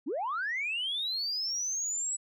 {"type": "linear sweep", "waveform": "sine", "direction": "up", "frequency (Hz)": [224.9, 7902], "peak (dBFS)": -29, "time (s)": [0.06, 2.17], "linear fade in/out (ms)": 20, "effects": ["tanh soft clip ceiling -26 dBFS"]}